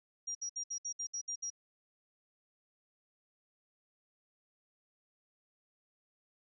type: tone bursts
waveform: sine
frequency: 5700 Hz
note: F8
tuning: 34 cents sharp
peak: -36 dBFS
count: 9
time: 0.27-1.503 s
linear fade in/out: 10 ms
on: 81 ms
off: 63 ms
effects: none